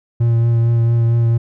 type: tone with vibrato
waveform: triangle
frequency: 116.54 Hz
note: A#2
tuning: in tune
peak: -9 dBFS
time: 0.2-1.38 s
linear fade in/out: 10 ms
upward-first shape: triangle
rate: 4.4 Hz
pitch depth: 19 cents each way
effects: none